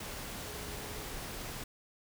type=tone in noise; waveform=sine; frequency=420.3 Hz; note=G#4; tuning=21 cents sharp; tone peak=-50 dBFS; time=0.45-1.05 s; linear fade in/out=5 ms; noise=pink; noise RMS=-42 dBFS; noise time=0-1.64 s; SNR=-11 dB; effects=none